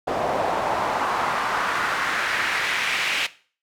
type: noise with band-pass filter sweep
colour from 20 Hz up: pink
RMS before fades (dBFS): -24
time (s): 0.07-3.27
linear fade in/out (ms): 10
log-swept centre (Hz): 620 to 2600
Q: 2
effects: noise-tail reverb RT60 0.4 s tail -17 dB re dry